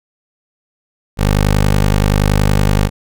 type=tone; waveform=15% pulse; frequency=50.6 Hz; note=G#1; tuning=44 cents flat; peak=-4 dBFS; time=1.17-2.9 s; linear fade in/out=50 ms; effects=none